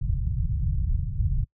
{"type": "low-pass noise", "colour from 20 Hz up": "pink", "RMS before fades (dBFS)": -25, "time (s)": [0.01, 1.45], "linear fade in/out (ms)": 10, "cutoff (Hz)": 150, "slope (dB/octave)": 48, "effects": ["noise-tail reverb RT60 0.1 s tail -26 dB re dry"]}